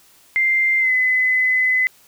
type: tone with pitch glide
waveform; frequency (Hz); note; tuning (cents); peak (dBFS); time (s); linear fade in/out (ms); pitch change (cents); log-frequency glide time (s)
sine; 2093 to 2021; C7 to B6; 0 to +39; -14; 0.36-1.87; 0; -61; 0.79-0.92
effects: white hiss -52 dBFS RMS until 2.07 s